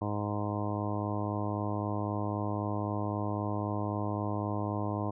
harmonic tone, 103.83 Hz, G#2, in tune, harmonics 1 / 2 / 3 / 4 / 5 / 6 / 7 / 8 / 9 / 10, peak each -34 / -38 / -37 / -43 / -43 / -41 / -42 / -46 / -42 / -42 dBFS, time 0.01-5.11 s, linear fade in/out 10 ms, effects none

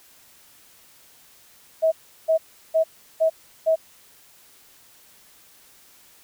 sine tone bursts, 643 Hz, E5, 43 cents flat, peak -15 dBFS, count 5, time 1.82-3.76 s, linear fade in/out 20 ms, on 100 ms, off 360 ms, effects white hiss -53 dBFS RMS until 6.23 s

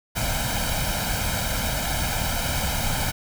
pink noise with comb filter, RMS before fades -25 dBFS, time 0.15-3.12 s, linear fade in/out 20 ms, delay 1.3 ms, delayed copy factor +0.8, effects none

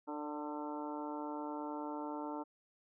harmonic tone with a mistuned harmonic, 149.2 Hz, D3, 28 cents sharp, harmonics 2 / 3 / 4 / 5 / 6 / 7 / 8 / 9, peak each -42 / -49 / -48 / -52 / -44 / -53 / -57 / -53 dBFS, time 0.07-2.44 s, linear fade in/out 20 ms, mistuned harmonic 4, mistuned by -23 cents, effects none

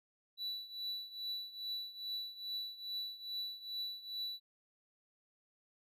triangle tone with tremolo, 3951 Hz, B7, in tune, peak -35 dBFS, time 0.37-4.4 s, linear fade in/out 50 ms, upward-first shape triangle, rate 2.4 Hz, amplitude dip 85%, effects none

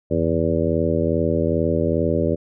harmonic tone with a mistuned harmonic, 82.41 Hz, E2, in tune, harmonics 1 / 2 / 3 / 4 / 5 / 6 / 7, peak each -25 / -25 / -25 / -25 / -25 / -25 / -25 dBFS, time 0.1-2.36 s, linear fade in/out 20 ms, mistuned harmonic 1, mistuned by +120 cents, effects none

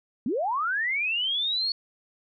sine linear sweep, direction up, 201.8 to 4419 Hz, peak -24 dBFS, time 0.26-1.72 s, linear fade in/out 2 ms, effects none

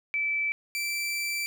sine / sawtooth tone pair in turn, 2316 / 2335 Hz, D7 / D7, -25 / -11 cents, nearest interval unison, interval 14 cents, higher second, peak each -25 / -25 dBFS, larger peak neither, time 0.14-0.52 / 0.75-1.46 s, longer second, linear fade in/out 0 ms, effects none

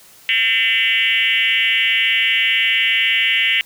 sine tone with frequency modulation, 2489 Hz, D#7, in tune, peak -13 dBFS, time 0.29-3.61 s, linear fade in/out 0 ms, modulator 226 Hz, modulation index 2.7, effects white hiss -46 dBFS RMS until 3.65 s

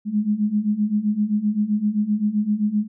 sine beating tone pair, 205.3 / 213 Hz, G#3 / G#3, -20 / +44 cents, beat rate 7.7 Hz, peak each -23 / -20 dBFS, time 0.05-2.88 s, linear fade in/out 50 ms, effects none

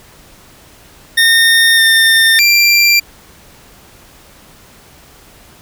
25% pulse tone with pitch steps, 1831 / 1810 / 2368 Hz, A#6 / A6 / D7, -32 / +48 / +14 cents, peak -3 dBFS, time 1.17-3 s, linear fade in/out 10 ms, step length 610 ms, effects pink hiss -42 dBFS RMS until 5.61 s

